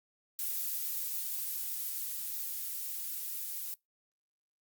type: noise with level ramp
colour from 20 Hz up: violet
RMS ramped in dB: -35 to -39 dBFS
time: 0.39-3.74 s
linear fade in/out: 0 ms
effects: noise-tail reverb RT60 0.2 s tail -26 dB re dry + Opus 48 kbps